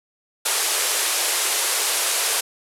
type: band-pass noise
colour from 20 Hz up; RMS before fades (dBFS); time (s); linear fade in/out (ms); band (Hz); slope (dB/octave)
white; -22; 0.45-2.41; 10; 360 to 12000; 48
effects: none